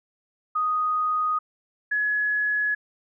sine tone pair in turn, 1244.5 / 1691.4 Hz, D#6 / G#6, 0 / +31 cents, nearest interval perfect fourth, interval 531 cents, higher second, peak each -21 dBFS, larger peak neither, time 0.55-1.39 / 1.91-2.75 s, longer neither, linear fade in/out 10 ms, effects none

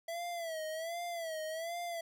square tone with vibrato, 660 Hz, E5, 2 cents sharp, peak -38 dBFS, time 0.08-2.01 s, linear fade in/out 5 ms, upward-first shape sine, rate 1.3 Hz, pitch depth 97 cents each way, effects none

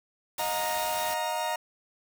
white noise, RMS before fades -37 dBFS, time 0.38-1.14 s, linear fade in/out 2 ms
40% pulse chord, Eb suspended second, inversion none, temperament equal with one note detuned, 622.3 / 715.6 / 932.3 Hz, Eb5 / F5 / Bb5, 0 / +42 / 0 cents, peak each -33 / -33 / -30 dBFS, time 0.39-1.56 s, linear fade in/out 5 ms
effects none

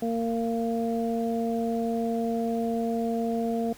harmonic tone, 230 Hz, A#3, 23 cents flat, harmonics 1 / 2 / 3, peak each -27 / -30 / -32 dBFS, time 0.02-3.73 s, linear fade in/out 5 ms, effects pink hiss -50 dBFS RMS until 3.77 s

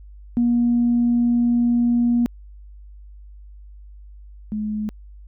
sine tone pair in turn, 238.8 / 212.7 Hz, A#3 / G#3, +42 / +42 cents, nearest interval major second, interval 200 cents, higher first, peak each -14 / -22 dBFS, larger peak first, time 0.37-2.26 / 4.52-4.89 s, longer first, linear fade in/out 0 ms, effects tanh soft clip ceiling -10 dBFS + added 50 Hz sine -39 dBFS peak until 5.27 s

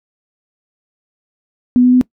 sine tone with pitch steps, 247.5 / 249.7 / 251.8 Hz, B3 / B3 / B3, +4 / +19 / +34 cents, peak -6 dBFS, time 1.76-2.012 s, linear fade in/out 0 ms, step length 84 ms, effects noise-tail reverb RT60 0.1 s tail -21 dB re dry

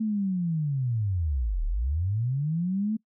sine linear two-way sweep, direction down then up, 223.2 to 34.71 to 223.2 Hz, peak -24 dBFS, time 0-2.97 s, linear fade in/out 10 ms, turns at 1.65 s, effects noise-tail reverb RT60 0.1 s tail -23 dB re dry

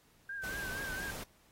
sine tone with vibrato, 1568 Hz, G6, in tune, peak -38 dBFS, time 0.29-1.11 s, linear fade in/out 5 ms, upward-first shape triangle, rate 4.3 Hz, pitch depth 79 cents each way
pink noise, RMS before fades -44 dBFS, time 0.43-1.24 s, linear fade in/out 10 ms
effects pink hiss -67 dBFS RMS until 1.51 s + AAC 48 kbps

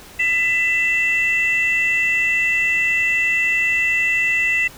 sine tone pair together, 1998 / 2667 Hz, B6 / E7, +20 / +20 cents, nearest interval perfect fourth, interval 500 cents, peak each -17 dBFS, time 0.19-4.68 s, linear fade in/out 10 ms, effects tanh soft clip ceiling -10 dBFS + pink hiss -41 dBFS RMS until 4.77 s

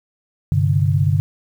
sine chord, G suspended fourth, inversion none, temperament equal, 98 / 130.81 / 146.83 Hz, G2 / C3 / D3, 0 / 0 / 0 cents, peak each -17 / -20 / -17 dBFS, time 0.52-1.2 s, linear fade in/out 0 ms, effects 8-bit

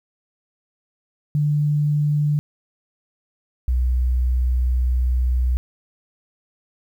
sine tone pair in turn, 148 / 62.33 Hz, D3 / B1, +14 / +17 cents, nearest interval octave + minor third, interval 1497 cents, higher first, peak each -16 dBFS, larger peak neither, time 1.35-2.39 / 3.68-5.57 s, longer second, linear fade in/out 0 ms, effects 9-bit

